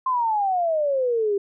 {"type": "exponential sweep", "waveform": "sine", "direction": "down", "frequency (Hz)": [1059, 392], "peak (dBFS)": -19, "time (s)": [0.06, 1.38], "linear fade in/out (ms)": 5, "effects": []}